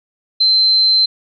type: tone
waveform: sine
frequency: 4100 Hz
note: C8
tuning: 36 cents flat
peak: -9 dBFS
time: 0.4-1.06 s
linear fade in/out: 10 ms
effects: none